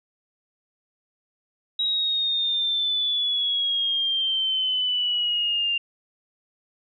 sine exponential sweep, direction down, 3837 to 2784 Hz, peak -21 dBFS, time 1.79-5.78 s, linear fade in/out 5 ms, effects none

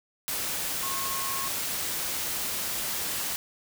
sine tone in noise, 1084 Hz, C#6, 39 cents flat, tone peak -34 dBFS, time 0.83-1.48 s, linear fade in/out 0 ms, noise white, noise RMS -31 dBFS, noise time 0.28-3.36 s, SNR -6 dB, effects none

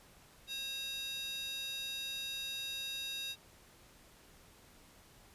square tone with high-pass filter, 540 Hz, C#5, 45 cents flat, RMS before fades -41 dBFS, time 0.47-3.36 s, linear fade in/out 50 ms, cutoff 3400 Hz, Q 5.9, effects pink hiss -61 dBFS RMS until 5.34 s + resampled to 32000 Hz

